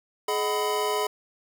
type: tone cluster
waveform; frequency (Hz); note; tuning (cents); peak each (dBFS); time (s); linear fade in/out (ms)
square; 422.7 / 620 / 746 / 998; G#4 / D#5 / F#5 / B5; +31 / -6 / +14 / +18; -28 / -34 / -35 / -29; 0.28-1.07; 5
effects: 9-bit